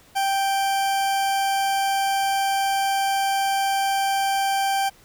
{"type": "tone", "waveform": "40% pulse", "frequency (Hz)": 784, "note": "G5", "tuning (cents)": 0, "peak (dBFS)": -19, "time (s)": [0.15, 4.9], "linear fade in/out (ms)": 20, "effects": ["pink hiss -53 dBFS RMS until 5.04 s"]}